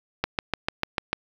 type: click train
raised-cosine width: 0.3 ms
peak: -7 dBFS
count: 7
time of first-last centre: 0.24-1.13 s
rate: 6.74 Hz
effects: 7-bit